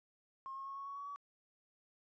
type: tone with pitch steps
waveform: triangle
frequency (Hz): 1073 / 1083.6 / 1094.3 / 1105.1 / 1116 / 1127 / 1138.1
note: C6 / C#6 / C#6 / C#6 / C#6 / C#6 / C#6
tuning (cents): +43 / -40 / -23 / -6 / +11 / +28 / +45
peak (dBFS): -39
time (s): 0.46-1.16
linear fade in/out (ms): 0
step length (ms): 100
effects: tanh soft clip ceiling -41 dBFS + resampled to 16000 Hz